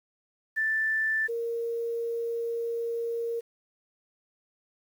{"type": "tone pair in turn", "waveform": "sine", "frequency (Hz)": [1765, 464.9], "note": ["A6", "A#4"], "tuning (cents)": [5, -5], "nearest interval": "octave + major seventh", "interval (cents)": 2310, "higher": "first", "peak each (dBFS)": [-24, -28], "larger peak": "first", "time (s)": [[0.56, 1.28], [1.28, 3.41]], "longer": "second", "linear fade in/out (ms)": 20, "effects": ["9-bit"]}